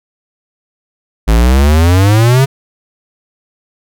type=exponential sweep; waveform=square; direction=up; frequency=52.8 to 138.59 Hz; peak=-6 dBFS; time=1.27-2.46 s; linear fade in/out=20 ms; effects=none